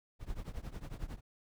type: noise with tremolo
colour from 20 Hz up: brown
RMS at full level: -38 dBFS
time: 0.19-1.21 s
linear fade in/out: 50 ms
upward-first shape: triangle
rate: 11 Hz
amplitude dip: 95%
effects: none